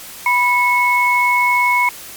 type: tone pair together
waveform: sine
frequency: 983 / 2194 Hz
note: B5 / C#7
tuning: -8 / -18 cents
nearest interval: octave + major second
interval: 1390 cents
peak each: -14 dBFS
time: 0.26-1.89 s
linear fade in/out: 2 ms
effects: white hiss -34 dBFS RMS until 2.16 s + MP3 96 kbps